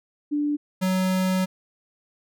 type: tone pair in turn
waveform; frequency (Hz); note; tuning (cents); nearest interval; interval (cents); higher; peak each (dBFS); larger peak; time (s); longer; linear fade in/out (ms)
sine / square; 293.7 / 186.41; D4 / F#3; 0 / +13; minor sixth; 787; first; -21; neither; 0.31-0.57 / 0.81-1.46; second; 20
effects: none